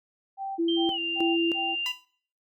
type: tone bursts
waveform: sine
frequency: 780 Hz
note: G5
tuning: 9 cents flat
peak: -30 dBFS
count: 4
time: 0.37-1.76 s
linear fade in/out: 50 ms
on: 220 ms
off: 170 ms
type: tone with tremolo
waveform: sine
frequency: 334.7 Hz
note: E4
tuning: 26 cents sharp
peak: -22 dBFS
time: 0.58-1.76 s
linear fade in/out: 20 ms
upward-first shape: square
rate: 1.6 Hz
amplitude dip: 75%
type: tone with pitch glide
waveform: sine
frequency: 3150 to 2790 Hz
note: G7 to F7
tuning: +8 to -2 cents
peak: -28 dBFS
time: 0.68-1.92 s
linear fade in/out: 5 ms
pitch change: -210 cents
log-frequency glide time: 0.89-0.99 s
type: tone with exponential decay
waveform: 10% pulse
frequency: 1000 Hz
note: B5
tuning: 21 cents sharp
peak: -22 dBFS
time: 1.86-2.05 s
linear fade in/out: 1 ms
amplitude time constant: 40 ms
effects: noise-tail reverb RT60 0.5 s tail -19 dB re dry